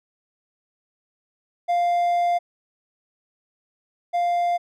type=tone pair in turn; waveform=triangle; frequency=698.5 / 698.5 Hz; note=F5 / F5; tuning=0 / 0 cents; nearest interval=unison; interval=0 cents; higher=neither; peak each=-16 / -17 dBFS; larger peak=first; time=1.68-2.39 / 4.13-4.58 s; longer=first; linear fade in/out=20 ms; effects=none